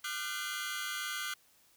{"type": "tone cluster", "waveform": "sawtooth", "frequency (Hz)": [1199, 1413, 1515, 2053, 3311], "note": ["D6", "F6", "F#6", "C7", "G#7"], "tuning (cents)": [36, 20, 40, -33, -6], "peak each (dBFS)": [-40, -39, -37, -40, -40], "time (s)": [0.04, 1.34], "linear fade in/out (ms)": 5, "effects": ["white hiss -66 dBFS RMS until 1.76 s"]}